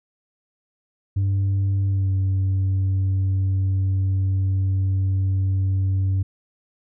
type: tone with pitch glide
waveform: sine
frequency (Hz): 97.9 to 95.66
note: G2 to G2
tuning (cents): -2 to -42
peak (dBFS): -15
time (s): 1.16-6.23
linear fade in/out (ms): 10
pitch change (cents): -40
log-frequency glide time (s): 1.89-2.1
effects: tanh soft clip ceiling -17 dBFS